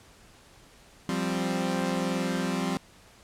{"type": "chord", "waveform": "sawtooth", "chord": "F suspended second", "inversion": "none", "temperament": "equal", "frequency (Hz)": [174.61, 196, 261.6], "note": ["F3", "G3", "C4"], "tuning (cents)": [0, 0, 0], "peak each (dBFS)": -27, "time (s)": [1.09, 2.77], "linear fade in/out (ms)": 0, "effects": ["pink hiss -55 dBFS RMS until 3.23 s", "low-pass 10000 Hz 12 dB/octave"]}